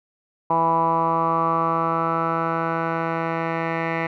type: tone with low-pass filter sweep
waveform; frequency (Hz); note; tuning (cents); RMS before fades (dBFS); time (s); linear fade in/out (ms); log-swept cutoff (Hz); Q
10% pulse; 164.81; E3; 0; -22; 0.5-4.07; 5; 960 to 1900; 7.2
effects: none